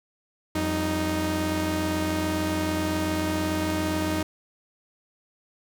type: tone cluster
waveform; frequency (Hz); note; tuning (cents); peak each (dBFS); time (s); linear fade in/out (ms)
sawtooth; 87.1 / 192.2 / 310.8; F2 / G3 / D#4; -4 / -34 / -2; -26 / -30 / -22; 0.55-4.23; 5
effects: none